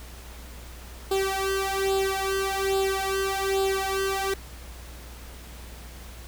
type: tone with flanger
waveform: sawtooth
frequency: 387.7 Hz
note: G4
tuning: 19 cents flat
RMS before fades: -26 dBFS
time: 1.11-4.34 s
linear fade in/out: 5 ms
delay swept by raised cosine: 0.24 to 1.94 ms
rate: 1.2 Hz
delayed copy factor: +0.85
effects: added 60 Hz sine -41 dBFS peak until 6.27 s + pink hiss -46 dBFS RMS until 6.27 s